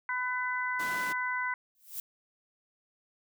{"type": "harmonic tone", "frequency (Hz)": 501, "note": "B4", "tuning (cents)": 25, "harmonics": [2, 3, 4], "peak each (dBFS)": [-34, -34, -34], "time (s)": [0.09, 1.54], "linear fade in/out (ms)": 2}
{"type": "high-pass noise", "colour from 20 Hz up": "pink", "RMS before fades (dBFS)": -42, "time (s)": [0.79, 1.13], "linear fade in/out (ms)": 10, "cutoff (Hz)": 200, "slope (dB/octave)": 12}
{"type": "noise with exponential growth", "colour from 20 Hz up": "violet", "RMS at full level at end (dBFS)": -34, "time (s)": [1.75, 2], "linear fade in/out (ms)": 1, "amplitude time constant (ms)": 54}
{"effects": []}